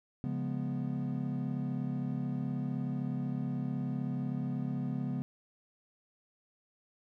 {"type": "chord", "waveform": "triangle", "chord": "C# dominant seventh", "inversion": "none", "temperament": "equal", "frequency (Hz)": [138.59, 174.61, 207.7, 246.9], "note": ["C#3", "E#3", "G#3", "B3"], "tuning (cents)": [0, 0, 0, 0], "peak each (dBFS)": [-34, -38, -38, -35], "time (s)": [0.24, 5.22], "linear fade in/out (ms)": 0, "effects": []}